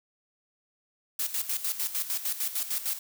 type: noise with tremolo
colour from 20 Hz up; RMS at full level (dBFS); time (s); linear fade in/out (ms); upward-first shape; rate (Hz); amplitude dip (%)
blue; -29; 1.19-2.99; 5; square; 6.6; 70
effects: none